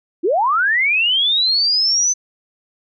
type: linear sweep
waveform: sine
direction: up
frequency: 293.7 to 6150 Hz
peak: -13 dBFS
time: 0.23-2.14 s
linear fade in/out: 20 ms
effects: none